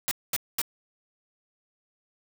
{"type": "noise bursts", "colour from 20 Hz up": "white", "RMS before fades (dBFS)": -27, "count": 3, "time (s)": [0.08, 0.616], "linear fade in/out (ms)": 0, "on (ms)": 32, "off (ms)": 220, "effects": []}